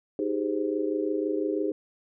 sine chord, Ab major seventh, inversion second, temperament just, 311.5 / 389.3 / 415.3 / 519.1 Hz, Eb4 / G4 / Ab4 / C5, +2 / -12 / 0 / -14 cents, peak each -29 / -31 / -30 / -34 dBFS, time 0.19-1.72 s, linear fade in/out 2 ms, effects none

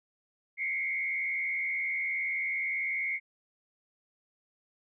sine tone with frequency modulation, 2155 Hz, C#7, 49 cents flat, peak -29 dBFS, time 0.57-3.2 s, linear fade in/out 50 ms, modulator 80.5 Hz, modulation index 1.2, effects none

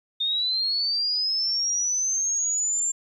sine linear sweep, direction up, 3632 to 7350 Hz, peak -22 dBFS, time 0.2-2.92 s, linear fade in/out 10 ms, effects 10-bit

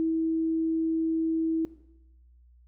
sine tone, 323.9 Hz, E4, 30 cents flat, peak -23 dBFS, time 0-1.65 s, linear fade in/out 0 ms, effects noise-tail reverb RT60 0.9 s tail -18 dB re dry + added 60 Hz sine -54 dBFS peak until 2.67 s

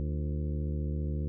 harmonic tone with a mistuned harmonic, 74.7 Hz, D2, 30 cents sharp, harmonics 1 / 2 / 3 / 4 / 5 / 6 / 7, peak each -31 / -35 / -41 / -45 / -45 / -49 / -50 dBFS, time 0-1.28 s, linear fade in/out 0 ms, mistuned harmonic 5, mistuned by -79 cents, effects none

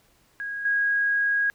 sine tone with level steps, 1644 Hz, G#6, 18 cents flat, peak -29 / -20 dBFS, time 0.4-1.5 s, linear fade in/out 0 ms, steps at 0.65 s, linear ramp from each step 5 ms, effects pink hiss -62 dBFS RMS until 1.54 s

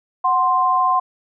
sine tone pair together, 740 / 1046.5 Hz, F#5 / C6, 0 / 0 cents, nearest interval tritone, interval 600 cents, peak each -19 / -15 dBFS, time 0.24-1 s, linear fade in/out 10 ms, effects none

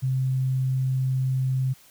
sine tone, 130.81 Hz, C3, in tune, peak -21 dBFS, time 0.02-1.74 s, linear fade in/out 20 ms, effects white hiss -54 dBFS RMS until 1.9 s

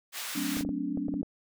pink high-pass noise, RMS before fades -37 dBFS, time 0.12-0.64 s, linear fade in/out 50 ms, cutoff 1400 Hz, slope 12 dB/octave
sine chord, D dominant seventh, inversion first, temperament equal with one note detuned, 185 / 220 / 261.6 / 289.8 Hz, F#3 / A3 / C4 / D4, 0 / 0 / 0 / -23 cents, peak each -38 / -38 / -35 / -32 dBFS, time 0.35-1.22 s, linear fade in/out 10 ms
clicks, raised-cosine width 2 ms, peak -24 dBFS, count 8, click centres 0.57 / 0.609 / 0.65 / 0.691 / 0.974 / 1.084 / 1.14 / 1.23 s
effects none

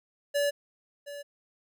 square tone with echo, 574 Hz, D5, 40 cents flat, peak -25 dBFS, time 0.34-0.51 s, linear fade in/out 20 ms, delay 720 ms, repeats 1, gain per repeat -14 dB, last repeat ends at 1.23 s, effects none

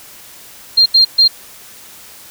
sine tone bursts at uneven times, 4194 Hz, C8, 3 cents sharp, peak -5 dBFS, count 3, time 0.77-0.86 / 0.94-1.05 / 1.18-1.28 s, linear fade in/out 10 ms, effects white hiss -38 dBFS RMS until 2.3 s

